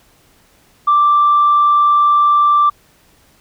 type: tone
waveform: sine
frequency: 1174.7 Hz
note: D6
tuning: in tune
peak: -7 dBFS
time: 0.87-2.7 s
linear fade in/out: 10 ms
effects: tanh soft clip ceiling -4 dBFS + pink hiss -52 dBFS RMS until 3.4 s